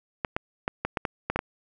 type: clicks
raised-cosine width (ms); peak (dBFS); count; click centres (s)
0.5; -11; 9; 0.248 / 0.365 / 0.679 / 0.85 / 0.972 / 1.052 / 1.3 / 1.36 / 1.391
effects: none